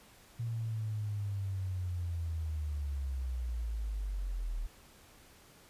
sine linear sweep, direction down, 117.3 to 37.75 Hz, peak -33 dBFS, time 0.39-4.67 s, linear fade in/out 10 ms, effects pink hiss -59 dBFS RMS until 5.69 s + resampled to 32000 Hz

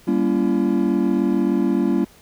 triangle chord, G diminished seventh, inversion none, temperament just, 196 / 235.2 / 282.2 / 338.7 Hz, G3 / Bb3 / Db4 / Fb4, 0 / +16 / +31 / +47 cents, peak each -20 dBFS, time 0.07-2.05 s, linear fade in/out 10 ms, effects pink hiss -50 dBFS RMS until 2.21 s

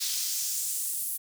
pink noise with high-pass filter sweep, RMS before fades -31 dBFS, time 0-1.18 s, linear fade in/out 20 ms, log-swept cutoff 4500 to 11000 Hz, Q 1.5, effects none

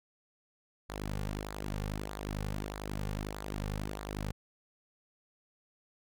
sawtooth tone with flanger, 51.1 Hz, G#1, 27 cents flat, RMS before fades -38 dBFS, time 0.89-4.32 s, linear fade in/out 10 ms, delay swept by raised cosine 0.34 to 3.14 ms, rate 1.6 Hz, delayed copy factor -0.65, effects none

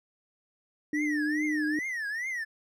triangle tone with vibrato, 1864.7 Hz, A#6, in tune, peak -29 dBFS, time 0.93-2.45 s, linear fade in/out 20 ms, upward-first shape triangle, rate 2.4 Hz, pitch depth 250 cents each way
sine tone with pitch glide, 299.8 to 303.6 Hz, D4 to D#4, +36 to -42 cents, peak -27 dBFS, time 0.93-1.79 s, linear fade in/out 2 ms, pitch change +22 cents, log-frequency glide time 1.17-1.41 s
effects none

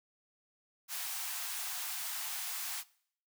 white high-pass noise, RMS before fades -39 dBFS, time 0.88-2.84 s, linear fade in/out 50 ms, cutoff 690 Hz, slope 96 dB/octave, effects noise-tail reverb RT60 0.6 s tail -21 dB re dry

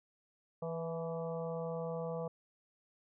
harmonic tone with a mistuned harmonic, 164.81 Hz, E3, in tune, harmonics 1 / 3 / 4 / 5 / 6 / 7, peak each -41 / -39 / -44 / -50 / -53 / -51 dBFS, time 0.62-2.28 s, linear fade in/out 5 ms, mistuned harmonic 5, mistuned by +40 cents, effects none

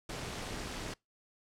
pink noise with amplitude modulation, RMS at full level -37 dBFS, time 0.09-0.94 s, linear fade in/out 5 ms, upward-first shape sine, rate 292 Hz, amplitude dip 80%, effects noise-tail reverb RT60 0.2 s tail -25 dB re dry + low-pass 8000 Hz 12 dB/octave

